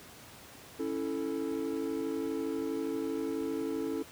triangle chord, A major, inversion first, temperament equal, 277.2 / 329.6 / 440 Hz, C#4 / E4 / A4, 0 / 0 / 0 cents, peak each -34 dBFS, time 0.79-4.03 s, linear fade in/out 10 ms, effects pink hiss -51 dBFS RMS until 4.11 s + high-pass 80 Hz 12 dB/octave

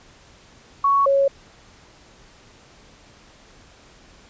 sine tone pair in turn, 1114 / 552 Hz, C#6 / C#5, +8 / -7 cents, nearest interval octave, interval 1215 cents, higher first, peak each -14 dBFS, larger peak neither, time 0.84-1.06 / 1.06-1.28 s, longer neither, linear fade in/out 5 ms, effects pink hiss -50 dBFS RMS until 4.29 s + resampled to 16000 Hz

